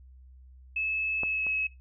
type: tone with pitch glide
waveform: sine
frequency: 2600 to 2573 Hz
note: E7 to E7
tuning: -24 to -43 cents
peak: -27 dBFS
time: 0.76-1.67 s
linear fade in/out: 5 ms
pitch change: -19 cents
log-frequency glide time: 1.22-1.49 s
type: clicks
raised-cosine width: 1 ms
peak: -21 / -30 dBFS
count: 2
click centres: 1.234 / 1.467 s
effects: noise-tail reverb RT60 0.2 s tail -18 dB re dry + added 64 Hz sine -49 dBFS peak until 1.8 s